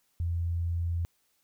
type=tone; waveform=sine; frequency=85.1 Hz; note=F2; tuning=44 cents flat; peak=-27 dBFS; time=0.2-1.05 s; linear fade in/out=0 ms; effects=white hiss -72 dBFS RMS until 1.43 s